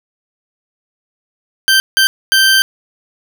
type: tone bursts at uneven times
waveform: 20% pulse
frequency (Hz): 1561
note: G6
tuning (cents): -8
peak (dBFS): -3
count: 3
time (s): 1.68-1.8 / 1.97-2.07 / 2.32-2.62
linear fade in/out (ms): 0
effects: none